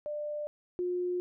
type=tone pair in turn; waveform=sine; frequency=595 / 357.8 Hz; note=D5 / F4; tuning=+22 / +42 cents; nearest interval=major sixth; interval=880 cents; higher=first; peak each=-33 / -29 dBFS; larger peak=second; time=0.06-0.47 / 0.79-1.2 s; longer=neither; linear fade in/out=0 ms; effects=none